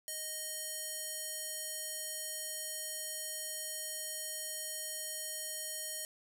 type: tone with band-pass filter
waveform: square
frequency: 622 Hz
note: D#5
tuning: 1 cent flat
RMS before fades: -41 dBFS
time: 0.08-6.05 s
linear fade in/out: 0 ms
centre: 10000 Hz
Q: 1.5
effects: none